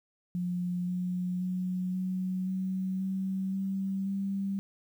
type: tone with pitch steps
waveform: sine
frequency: 178 / 180.48 / 183 / 185.56 / 188.15 / 190.78 / 193.44 / 196.14 Hz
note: F3 / F#3 / F#3 / F#3 / F#3 / G3 / G3 / G3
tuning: +33 / -43 / -19 / +5 / +29 / -47 / -23 / +1 cents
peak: -29 dBFS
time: 0.35-4.59 s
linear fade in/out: 0 ms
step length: 530 ms
effects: 10-bit